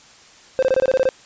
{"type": "tone bursts", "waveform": "triangle", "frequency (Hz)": 523, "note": "C5", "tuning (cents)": -1, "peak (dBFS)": -11, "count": 9, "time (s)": [0.59, 1.089], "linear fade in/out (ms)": 0, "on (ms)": 35, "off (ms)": 23, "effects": ["white hiss -47 dBFS RMS until 1.25 s", "resampled to 16000 Hz"]}